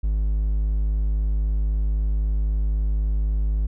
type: tone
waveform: triangle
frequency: 51.91 Hz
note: G#1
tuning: in tune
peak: -17 dBFS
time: 0.03-3.67 s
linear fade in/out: 10 ms
effects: none